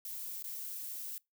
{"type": "noise with dropouts", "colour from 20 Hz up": "violet", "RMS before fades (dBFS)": -42, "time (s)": [0.05, 1.18], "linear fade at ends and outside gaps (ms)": 1, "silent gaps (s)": [0.425, 0.441], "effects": ["noise-tail reverb RT60 0.2 s tail -24 dB re dry"]}